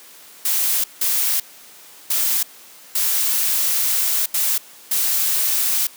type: noise bursts at uneven times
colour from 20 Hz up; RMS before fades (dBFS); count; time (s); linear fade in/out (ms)
blue; -19; 6; 0.45-0.84 / 1.01-1.4 / 2.1-2.43 / 2.95-4.26 / 4.34-4.58 / 4.91-5.87; 5
effects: white hiss -44 dBFS RMS until 5.96 s + high-pass 200 Hz 12 dB/octave